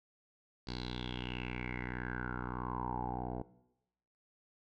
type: tone with low-pass filter sweep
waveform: 10% pulse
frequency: 61.6 Hz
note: B1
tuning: 4 cents flat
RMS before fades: -40 dBFS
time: 0.67-3.42 s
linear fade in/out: 5 ms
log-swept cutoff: 4500 to 640 Hz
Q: 7.1
effects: noise-tail reverb RT60 0.9 s tail -18 dB re dry